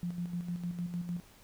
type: tone with tremolo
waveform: sine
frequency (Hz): 174.61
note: F3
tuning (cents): 0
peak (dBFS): -32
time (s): 0.03-1.2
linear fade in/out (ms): 0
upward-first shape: square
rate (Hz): 6.6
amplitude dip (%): 55
effects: pink hiss -59 dBFS RMS until 1.43 s